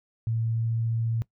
sine tone with pitch glide, 113.6 to 114.32 Hz, A#2 to A#2, -44 to -33 cents, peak -24 dBFS, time 0.27-1.22 s, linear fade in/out 0 ms, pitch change +11 cents, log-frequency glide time 0.49-0.66 s, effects noise-tail reverb RT60 0.1 s tail -20 dB re dry

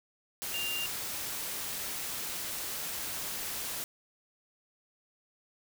sine tone in noise, 2794 Hz, F7, in tune, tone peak -33 dBFS, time 0.54-0.86 s, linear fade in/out 0 ms, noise white, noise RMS -37 dBFS, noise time 0.42-3.84 s, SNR +1 dB, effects none

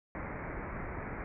pink low-pass noise, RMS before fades -40 dBFS, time 0.15-1.24 s, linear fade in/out 0 ms, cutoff 2300 Hz, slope 96 dB/octave, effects none

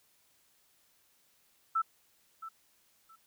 sine tone with echo, 1323 Hz, E6, 6 cents sharp, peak -26 dBFS, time 1.75-1.82 s, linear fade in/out 10 ms, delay 670 ms, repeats 2, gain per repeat -14 dB, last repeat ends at 3.16 s, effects white hiss -69 dBFS RMS until 3.26 s

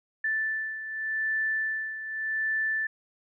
sine beating tone pair, 1760 / 1760.85 Hz, A6 / A6, 0 / +1 cents, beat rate 0.85 Hz, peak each -28 / -34 dBFS, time 0.24-2.87 s, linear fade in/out 5 ms, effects none

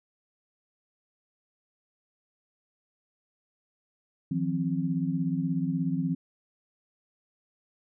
sine tone cluster, 160.5 / 177.1 / 263.3 Hz, E3 / F3 / C4, -46 / +24 / +11 cents, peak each -30 dBFS, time 4.31-6.15 s, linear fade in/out 5 ms, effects none

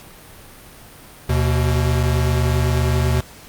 square tone pair together, 76.78 / 124.6 Hz, D#2 / B2, -22 / +16 cents, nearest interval minor sixth, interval 838 cents, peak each -19 dBFS, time 1.29-3.21 s, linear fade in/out 5 ms, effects pink hiss -42 dBFS RMS until 3.48 s + Opus 48 kbps

